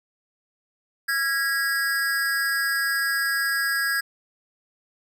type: tone with amplitude modulation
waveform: square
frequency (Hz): 1645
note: G#6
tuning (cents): -17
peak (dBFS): -19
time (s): 1.08-4.01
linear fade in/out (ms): 10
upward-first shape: sine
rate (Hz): 284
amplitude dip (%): 75
effects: none